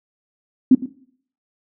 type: tone with echo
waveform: sine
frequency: 258.6 Hz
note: C4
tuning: 20 cents flat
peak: -6 dBFS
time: 0.71-0.75 s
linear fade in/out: 5 ms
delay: 110 ms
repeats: 1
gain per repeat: -15 dB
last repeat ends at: 0.86 s
effects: noise-tail reverb RT60 0.6 s tail -18 dB re dry